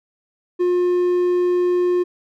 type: tone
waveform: triangle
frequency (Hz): 356.7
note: F4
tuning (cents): +37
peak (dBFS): -13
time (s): 0.59-2.04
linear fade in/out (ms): 20
effects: none